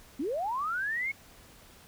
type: linear sweep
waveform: sine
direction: up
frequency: 240 to 2217 Hz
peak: -29 dBFS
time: 0.19-1.12 s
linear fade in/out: 10 ms
effects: pink hiss -55 dBFS RMS until 1.87 s